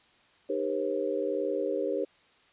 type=tone cluster; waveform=sine; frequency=305.8 / 396.4 / 476.6 / 538 Hz; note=D#4 / G4 / A#4 / C5; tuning=-30 / +19 / +38 / +48 cents; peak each=-35 / -32 / -33 / -32 dBFS; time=0.49-2.05 s; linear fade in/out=10 ms; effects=white hiss -62 dBFS RMS until 2.52 s + resampled to 8000 Hz